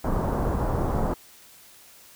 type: low-pass noise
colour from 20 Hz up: pink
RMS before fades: -25 dBFS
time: 0.04-1.14 s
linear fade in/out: 5 ms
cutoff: 1100 Hz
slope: 24 dB/octave
effects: white hiss -51 dBFS RMS until 2.15 s